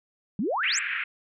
sine exponential sweep, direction up, 177.8 to 8080 Hz, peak -24 dBFS, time 0.39-0.79 s, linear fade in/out 2 ms
pink band-pass noise, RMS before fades -30 dBFS, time 0.63-1.04 s, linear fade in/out 5 ms, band 1500 to 2600 Hz, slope 48 dB/octave
effects none

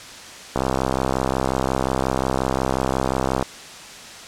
click train, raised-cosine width 1 ms, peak -6 dBFS, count 189, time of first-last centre 0.56-3.426 s, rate 65.6 Hz, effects white hiss -38 dBFS RMS until 4.27 s + low-pass 7000 Hz 12 dB/octave

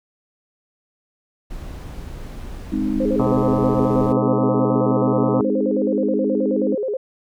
brown noise, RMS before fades -32 dBFS, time 1.5-4.13 s, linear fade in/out 10 ms
sine chord, Ab major, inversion none, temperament equal, 207.7 / 261.6 / 311.1 Hz, Ab3 / C4 / Eb4, 0 / 0 / 0 cents, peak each -23 dBFS, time 2.72-6.75 s, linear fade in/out 5 ms
sine tone with vibrato, 466.2 Hz, A#4, in tune, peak -20 dBFS, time 3-6.97 s, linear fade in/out 5 ms, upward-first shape square, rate 9.4 Hz, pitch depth 200 cents each way
harmonic tone, 127.6 Hz, C3, 43 cents flat, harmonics 1 / 2 / 4 / 5 / 6 / 7 / 8 / 9 / 10, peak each -23 / -26 / -29 / -30 / -31 / -31 / -32 / -33 / -33 dBFS, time 3.19-5.41 s, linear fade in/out 2 ms
effects none

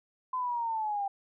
sine linear sweep, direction down, 1027 to 784 Hz, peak -29 dBFS, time 0.33-1.08 s, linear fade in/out 5 ms, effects none

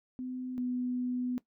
sine tone pair in turn, 254.1 / 249 Hz, B3 / B3, +49 / +14 cents, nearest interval unison, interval 35 cents, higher first, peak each -35 / -30 dBFS, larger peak second, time 0.19-0.58 / 0.58-1.38 s, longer second, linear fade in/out 0 ms, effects noise-tail reverb RT60 0.1 s tail -17 dB re dry

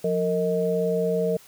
sine tone cluster, 177.4 / 458.6 / 628 Hz, F3 / A#4 / D#5, +27 / -28 / +16 cents, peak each -27 / -23 / -27 dBFS, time 0.04-1.37 s, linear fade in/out 5 ms, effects white hiss -51 dBFS RMS until 1.47 s

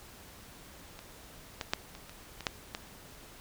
clicks, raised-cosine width 0.2 ms, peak -28 / -17 / -10 / -30 / -29 / -24 / -11 / -18 dBFS, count 8, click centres 0.991 / 1.612 / 1.735 / 1.951 / 2.095 / 2.407 / 2.468 / 2.749 s, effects pink hiss -52 dBFS RMS until 3.4 s

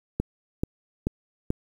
click train, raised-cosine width 3 ms, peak -11 dBFS, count 4, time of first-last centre 0.2-1.504 s, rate 2.3 Hz, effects 8-bit

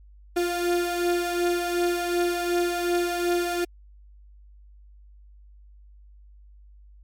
35% pulse beating tone pair, 349.2 / 351.9 Hz, F4 / F4, 0 / +13 cents, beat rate 2.7 Hz, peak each -22 / -27 dBFS, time 0.36-3.65 s, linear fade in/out 10 ms, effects added 50 Hz sine -47 dBFS peak until 7.03 s + MP3 64 kbps

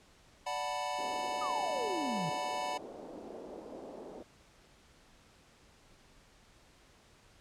square chord, B minor seventh, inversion first, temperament equal, 587.3 / 740 / 880 / 987.8 Hz, D5 / F#5 / A5 / B5, 0 / 0 / 0 / 0 cents, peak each -42 / -39 / -42 / -40 dBFS, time 0.46-2.78 s, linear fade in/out 10 ms
white band-pass noise, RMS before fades -47 dBFS, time 0.98-4.23 s, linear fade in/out 10 ms, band 230 to 650 Hz, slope 24 dB/octave
sine exponential sweep, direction down, 1288 to 148.9 Hz, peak -35 dBFS, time 1.41-2.3 s, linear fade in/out 10 ms
effects pink hiss -62 dBFS RMS until 7.4 s + low-pass 8000 Hz 12 dB/octave

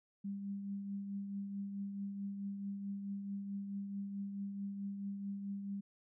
sine tone with tremolo, 199.1 Hz, G3, 27 cents sharp, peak -37 dBFS, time 0.24-5.81 s, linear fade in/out 10 ms, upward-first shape triangle, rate 4.6 Hz, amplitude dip 45%, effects none

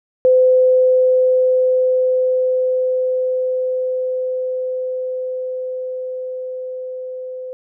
sine tone with level ramp, 511 Hz, C5, 41 cents flat, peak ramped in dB -8 to -26 dBFS, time 0.25-7.53 s, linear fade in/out 0 ms, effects none

